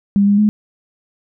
sine tone with pitch steps, 200.5 / 202.9 / 210.8 Hz, G3 / G#3 / G#3, +39 / -40 / +26 cents, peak -9 dBFS, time 0.16-0.49 s, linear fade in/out 0 ms, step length 110 ms, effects none

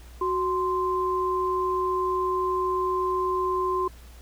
sine tone pair together, 370 / 1042 Hz, F#4 / C6, 0 / -7 cents, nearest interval octave + tritone, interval 1793 cents, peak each -26 / -25 dBFS, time 0.21-3.88 s, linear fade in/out 5 ms, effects added 60 Hz sine -44 dBFS peak until 4.21 s + pink hiss -53 dBFS RMS until 4.21 s

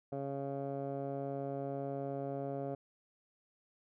15% pulse tone with low-pass filter, 138.59 Hz, C#3, in tune, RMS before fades -39 dBFS, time 0.12-2.75 s, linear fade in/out 5 ms, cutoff 690 Hz, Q 3, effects none

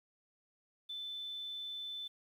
sine tone, 3520 Hz, A7, in tune, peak -40 dBFS, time 0.89-2.08 s, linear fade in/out 10 ms, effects 11-bit

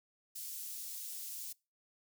white high-pass noise, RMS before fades -44 dBFS, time 0.35-1.53 s, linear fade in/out 10 ms, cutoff 5500 Hz, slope 12 dB/octave, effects noise-tail reverb RT60 0.3 s tail -25 dB re dry

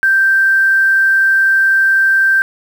sine tone with quantisation, 1568 Hz, G6, in tune, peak -8 dBFS, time 0.03-2.42 s, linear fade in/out 0 ms, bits 6, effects none

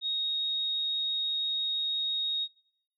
sine tone, 3749 Hz, A#7, 9 cents sharp, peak -28 dBFS, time 0.01-2.48 s, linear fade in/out 50 ms, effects noise-tail reverb RT60 0.7 s tail -20 dB re dry

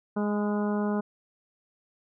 harmonic tone with a mistuned harmonic, 207.7 Hz, G#3, in tune, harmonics 1 / 2 / 3 / 4 / 5 / 6 / 7, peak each -26 / -32 / -36 / -38 / -40 / -42 / -43 dBFS, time 0.16-1.01 s, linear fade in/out 10 ms, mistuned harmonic 5, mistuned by -27 cents, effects none

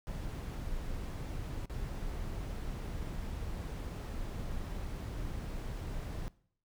brown noise with dropouts, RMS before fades -39 dBFS, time 0.07-6.28 s, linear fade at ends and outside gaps 0 ms, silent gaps 1.656-1.697 s, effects noise-tail reverb RT60 0.6 s tail -21 dB re dry

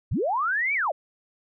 sine linear two-way sweep, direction up then down, 54.1 to 2349 to 503 Hz, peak -22 dBFS, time 0.11-0.92 s, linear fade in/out 10 ms, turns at 0.74 s, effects none

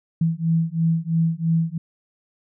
sine beating tone pair, 162.8 / 165.8 Hz, E3 / E3, -21 / +10 cents, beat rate 3 Hz, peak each -21 dBFS, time 0.21-1.78 s, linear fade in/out 5 ms, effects none

